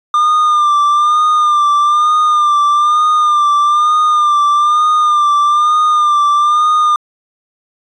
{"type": "tone with vibrato", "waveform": "triangle", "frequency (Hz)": 1200, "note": "D6", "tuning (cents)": 37, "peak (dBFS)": -6, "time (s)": [0.14, 6.96], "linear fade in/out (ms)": 2, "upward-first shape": "sine", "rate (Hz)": 1.1, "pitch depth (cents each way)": 42, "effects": ["resampled to 22050 Hz"]}